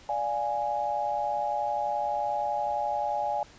sine chord, D diminished, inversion none, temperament equal, 587.3 / 698.5 / 830.6 Hz, D5 / F5 / Ab5, 0 / 0 / 0 cents, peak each -33 / -33 / -28 dBFS, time 0.09-3.43 s, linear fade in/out 2 ms, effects pink hiss -53 dBFS RMS until 3.58 s + resampled to 16000 Hz

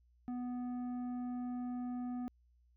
triangle tone with tanh clipping, 246.9 Hz, B3, in tune, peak -39 dBFS, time 0.28-2.28 s, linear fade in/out 0 ms, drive 13 dB, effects added 60 Hz sine -66 dBFS peak until 2.76 s

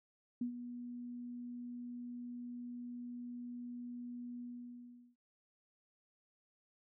sine tone with ADSR envelope, 242.9 Hz, B3, 29 cents flat, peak -33 dBFS, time 0.41-5.16 s, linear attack 5 ms, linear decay 100 ms, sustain -10 dB, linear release 750 ms, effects none

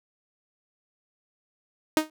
sawtooth tone with exponential decay, 311.1 Hz, D#4, in tune, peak -11 dBFS, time 1.97-2.1 s, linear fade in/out 1 ms, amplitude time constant 27 ms, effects none

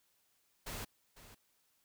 pink noise with echo, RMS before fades -43 dBFS, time 0.66-0.85 s, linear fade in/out 10 ms, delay 500 ms, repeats 1, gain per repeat -14 dB, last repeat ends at 1.35 s, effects white hiss -75 dBFS RMS until 1.84 s

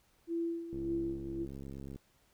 sine tone with tremolo, 335.7 Hz, E4, 32 cents sharp, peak -31 dBFS, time 0.27-1.47 s, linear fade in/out 50 ms, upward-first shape sine, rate 1.8 Hz, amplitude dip 70%
click train, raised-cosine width 3 ms, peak -33 dBFS, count 85, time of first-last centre 0.73-1.96 s, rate 68.3 Hz
effects pink hiss -70 dBFS RMS until 2.33 s

